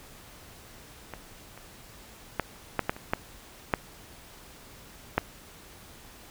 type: clicks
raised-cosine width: 0.5 ms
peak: -22 / -29 / -10 / -9 / -10 / -27 / -9 / -7 / -7 dBFS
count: 9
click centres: 1.137 / 1.576 / 2.397 / 2.793 / 2.895 / 2.965 / 3.135 / 3.738 / 5.18 s
effects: pink hiss -50 dBFS RMS until 6.3 s